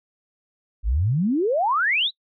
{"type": "exponential sweep", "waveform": "sine", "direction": "up", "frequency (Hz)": [47, 4076], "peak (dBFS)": -18, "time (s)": [0.83, 2.11], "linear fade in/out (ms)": 50, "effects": ["noise-tail reverb RT60 0.1 s tail -24 dB re dry"]}